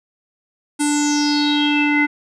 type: tone with low-pass filter sweep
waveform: square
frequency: 293.7 Hz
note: D4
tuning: in tune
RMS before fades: -17 dBFS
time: 0.79-2.07 s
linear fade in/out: 20 ms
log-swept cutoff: 9300 to 1900 Hz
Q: 7.7
effects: none